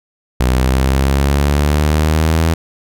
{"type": "exponential sweep", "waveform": "sawtooth", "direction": "up", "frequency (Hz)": [62.3, 82.41], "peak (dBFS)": -7, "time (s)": [0.4, 2.54], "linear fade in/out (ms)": 5, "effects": []}